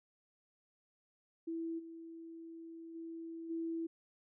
sine tone with level steps, 329.6 Hz, E4, in tune, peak -37 / -47 / -43 / -36 dBFS, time 1.47-3.87 s, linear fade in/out 10 ms, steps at 1.78 / 2.94 / 3.49 s, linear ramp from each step 20 ms, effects none

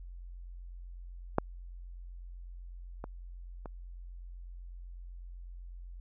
clicks, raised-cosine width 1 ms, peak -11 / -25 / -28 dBFS, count 3, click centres 1.384 / 3.041 / 3.658 s, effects added 44 Hz sine -43 dBFS peak until 6 s

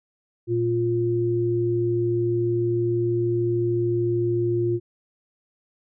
sine tone pair together, 116.87 / 350.2 Hz, A#2 / F4, +5 / +5 cents, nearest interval octave + perfect fifth, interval 1900 cents, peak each -25 / -21 dBFS, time 0.47-4.8 s, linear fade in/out 50 ms, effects none

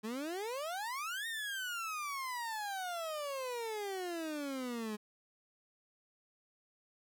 30% pulse exponential two-way sweep, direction up then down, 207.7 to 1864.7 to 207.7 Hz, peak -35 dBFS, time 0.03-4.97 s, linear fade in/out 20 ms, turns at 1.27 s, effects none

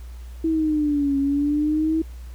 sine exponential two-way sweep, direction down then up, 326.4 to 275.2 to 323.7 Hz, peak -18 dBFS, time 0.44-2.02 s, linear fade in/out 5 ms, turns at 1.18 s, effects added 60 Hz sine -34 dBFS peak until 2.34 s + pink hiss -53 dBFS RMS until 2.34 s

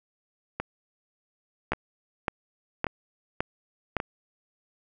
two click trains, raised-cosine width 0.5 ms, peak -14 / -10 dBFS, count 4 / 5, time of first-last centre 0.6-4.001 / 1.72-3.967 s, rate 0.882 / 1.78 Hz, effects none

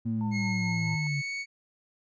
triangle tone, 111.9 Hz, A2, 30 cents sharp, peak -30 dBFS, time 0.05-0.96 s, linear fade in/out 10 ms
sine exponential sweep, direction down, 233.1 to 139.6 Hz, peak -28 dBFS, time 0.05-1.22 s, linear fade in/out 20 ms
sine tone with tremolo, 899 Hz, A5, 37 cents sharp, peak -37 dBFS, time 0.21-1.07 s, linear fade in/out 0 ms, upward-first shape triangle, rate 4.6 Hz, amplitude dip 80%
40% pulse tone with pitch glide, 2161 to 2224 Hz, C#7 to C#7, -45 to +5 cents, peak -31 dBFS, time 0.31-1.46 s, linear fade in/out 50 ms, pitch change +50 cents, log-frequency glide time 0.66-1.3 s
effects resampled to 16000 Hz

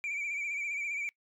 sine tone with vibrato, 2322 Hz, D7, 20 cents flat, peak -30 dBFS, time 0.04-1.09 s, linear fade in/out 0 ms, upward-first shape sine, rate 15 Hz, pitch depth 60 cents each way, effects noise-tail reverb RT60 0.1 s tail -24 dB re dry + tanh soft clip ceiling -31 dBFS

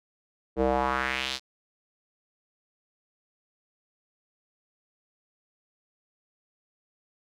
square tone with band-pass filter sweep, 65.3 Hz, C2, 3 cents flat, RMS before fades -27 dBFS, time 0.56-1.4 s, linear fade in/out 50 ms, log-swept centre 420 to 4700 Hz, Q 2.3, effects none

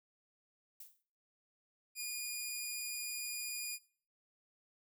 violet noise with exponential decay, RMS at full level -47 dBFS, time 0.8-1.03 s, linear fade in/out 5 ms, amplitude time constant 48 ms
10% pulse tone, 2441 Hz, D#7, 34 cents flat, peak -30 dBFS, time 1.95-3.79 s, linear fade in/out 50 ms
effects noise-tail reverb RT60 0.5 s tail -21 dB re dry

